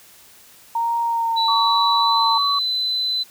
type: tone with vibrato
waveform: sine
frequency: 922 Hz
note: A#5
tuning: 19 cents flat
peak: -18 dBFS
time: 0.75-2.38 s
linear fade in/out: 5 ms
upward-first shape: sine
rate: 1.1 Hz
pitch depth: 21 cents each way
type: tone with pitch glide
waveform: sine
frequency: 3951 to 4022 Hz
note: B7 to B7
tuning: 0 to +31 cents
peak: -19 dBFS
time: 1.36-3.24 s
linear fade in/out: 20 ms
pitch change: +31 cents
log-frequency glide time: 1.98-2.21 s
type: tone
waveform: sine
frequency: 1134 Hz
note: C#6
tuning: 39 cents sharp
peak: -19 dBFS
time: 1.48-2.59 s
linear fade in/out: 5 ms
effects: white hiss -48 dBFS RMS until 3.3 s